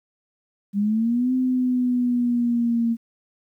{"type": "linear two-way sweep", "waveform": "sine", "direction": "up then down", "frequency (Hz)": [197.6, 257.5, 229.9], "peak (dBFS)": -18, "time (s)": [0.73, 2.97], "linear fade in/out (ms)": 50, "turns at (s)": 1.33, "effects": ["10-bit"]}